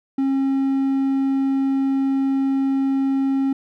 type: tone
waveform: triangle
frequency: 270.5 Hz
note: C#4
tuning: 42 cents flat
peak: -15 dBFS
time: 0.18-3.53 s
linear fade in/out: 5 ms
effects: none